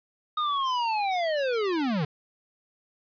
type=linear sweep; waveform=square; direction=down; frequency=1244.5 to 138.59 Hz; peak=-25 dBFS; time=0.37-2.05 s; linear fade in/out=5 ms; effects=resampled to 11025 Hz + 9-bit